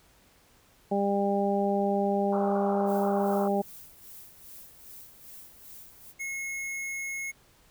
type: harmonic tone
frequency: 199.8 Hz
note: G3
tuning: 33 cents sharp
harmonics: 1 / 2 / 3 / 4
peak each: -28 / -29 / -30 / -30 dBFS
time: 0.91-3.62 s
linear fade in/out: 10 ms
type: band-pass noise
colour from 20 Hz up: white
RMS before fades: -38 dBFS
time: 2.32-3.48 s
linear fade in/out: 5 ms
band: 500 to 1400 Hz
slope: 96 dB/octave
type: noise with tremolo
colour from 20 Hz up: violet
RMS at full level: -46 dBFS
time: 2.85-6.14 s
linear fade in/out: 50 ms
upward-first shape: sine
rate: 2.5 Hz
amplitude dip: 65%
type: tone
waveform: square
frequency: 2172 Hz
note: C#7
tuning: 36 cents flat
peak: -33 dBFS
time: 6.19-7.32 s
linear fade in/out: 20 ms
effects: pink hiss -61 dBFS RMS until 7.7 s